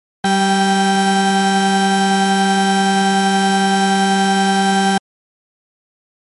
35% pulse tone pair together, 193.36 / 784 Hz, G3 / G5, -23 / 0 cents, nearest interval 2 octaves, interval 2423 cents, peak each -13 dBFS, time 0.24-4.98 s, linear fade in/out 5 ms, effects MP3 48 kbps

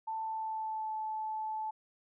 sine tone with pitch glide, 886 to 869.8 Hz, A5 to A5, +12 to -20 cents, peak -34 dBFS, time 0.07-1.71 s, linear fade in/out 10 ms, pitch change -32 cents, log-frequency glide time 0.2-0.94 s, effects none

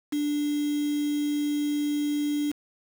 sine tone with quantisation, 293.7 Hz, D4, in tune, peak -24 dBFS, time 0.12-2.52 s, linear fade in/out 10 ms, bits 6, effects none

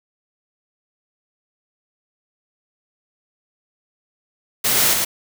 white noise with echo, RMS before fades -18 dBFS, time 4.64-4.94 s, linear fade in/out 10 ms, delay 110 ms, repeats 1, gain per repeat -2 dB, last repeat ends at 5.05 s, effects none

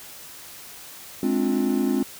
triangle chord, D half-diminished seventh, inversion second, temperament just, 211.4 / 264.3 / 293.7 / 352.4 Hz, Ab3 / C4 / D4 / F4, +31 / +18 / 0 / +16 cents, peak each -24 / -21 / -26 / -25 dBFS, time 1.23-2.03 s, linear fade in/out 2 ms, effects white hiss -42 dBFS RMS until 2.19 s

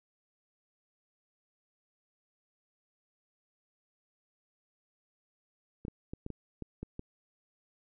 clicks, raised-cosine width 3 ms, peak -26 dBFS, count 8, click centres 5.851 / 5.882 / 6.135 / 6.264 / 6.303 / 6.623 / 6.83 / 6.994 s, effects none

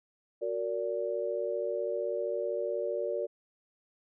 sine chord, Gb augmented, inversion none, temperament just, 370 / 462.5 / 578.1 Hz, Gb4 / Bb4 / D5, 0 / -14 / -27 cents, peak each -36 / -34 / -33 dBFS, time 0.41-3.27 s, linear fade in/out 20 ms, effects none

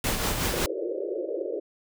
pink noise with tremolo, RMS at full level -25 dBFS, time 0.04-0.66 s, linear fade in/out 2 ms, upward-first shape triangle, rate 5.4 Hz, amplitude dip 50%
pink band-pass noise, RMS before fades -31 dBFS, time 0.53-1.6 s, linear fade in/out 10 ms, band 330 to 590 Hz, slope 96 dB/octave
effects none

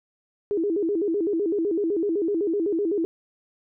sine tone with vibrato, 367.7 Hz, F#4, 11 cents flat, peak -21 dBFS, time 0.51-3.05 s, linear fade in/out 0 ms, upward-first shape square, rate 7.9 Hz, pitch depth 190 cents each way, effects none

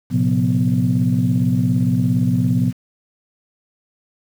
sine tone cluster, 113.4 / 130.8 / 177.7 / 246.7 Hz, A#2 / C3 / F3 / B3, -47 / 0 / +30 / -2 cents, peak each -19 dBFS, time 0.1-2.73 s, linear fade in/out 50 ms, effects tanh soft clip ceiling -6 dBFS + 7-bit

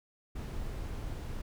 brown noise, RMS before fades -38 dBFS, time 0.35-1.42 s, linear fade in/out 10 ms, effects none

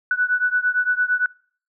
sine beating tone pair, 1480 / 1488.8 Hz, F#6 / F#6, 0 / +10 cents, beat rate 8.8 Hz, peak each -20 / -21 dBFS, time 0.11-1.26 s, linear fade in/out 2 ms, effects noise-tail reverb RT60 0.5 s tail -25 dB re dry

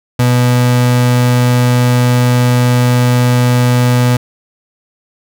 35% pulse tone, 123.47 Hz, B2, in tune, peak -6 dBFS, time 0.19-4.17 s, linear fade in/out 5 ms, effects none

